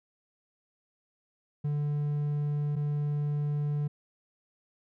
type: tone pair in turn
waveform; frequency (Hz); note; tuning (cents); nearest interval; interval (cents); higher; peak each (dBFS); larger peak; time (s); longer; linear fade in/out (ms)
triangle; 146.83 / 146.83; D3 / D3; 0 / 0; unison; 0; neither; -25; neither; 1.64-2.76 / 2.76-3.88; neither; 10
effects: none